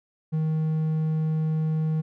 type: tone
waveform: triangle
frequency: 157.3 Hz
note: D#3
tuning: 19 cents sharp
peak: -20 dBFS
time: 0.32-2.02 s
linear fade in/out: 20 ms
effects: none